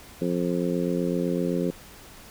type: harmonic tone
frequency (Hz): 87.9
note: F2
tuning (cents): +12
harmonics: 2 / 3 / 4 / 5 / 6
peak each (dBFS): -27 / -29 / -30 / -31 / -32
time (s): 0.21-1.71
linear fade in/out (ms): 10
effects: pink hiss -47 dBFS RMS until 2.3 s